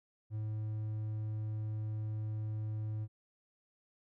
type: tone with hard clipping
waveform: triangle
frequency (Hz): 107.8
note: A2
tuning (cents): -35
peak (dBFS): -36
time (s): 0.3-3.08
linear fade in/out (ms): 50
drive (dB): 6
effects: none